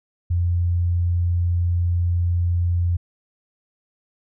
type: tone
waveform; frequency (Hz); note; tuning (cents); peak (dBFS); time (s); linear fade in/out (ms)
sine; 87.1; F2; -4; -17; 0.3-2.97; 10
effects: none